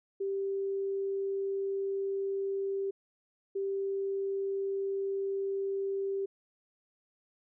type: tone pair in turn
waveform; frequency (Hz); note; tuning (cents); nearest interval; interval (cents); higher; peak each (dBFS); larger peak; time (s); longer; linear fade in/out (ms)
sine; 392 / 392; G4 / G4; 0 / 0; unison; 0; neither; -30 / -30; neither; 0.2-2.91 / 3.55-6.26; neither; 10
effects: none